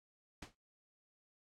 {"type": "noise with exponential decay", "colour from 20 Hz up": "pink", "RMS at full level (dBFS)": -44, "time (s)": [0.42, 0.55], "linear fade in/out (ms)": 5, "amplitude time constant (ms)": 28, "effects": ["noise-tail reverb RT60 0.2 s tail -23 dB re dry", "low-pass 7000 Hz 12 dB/octave"]}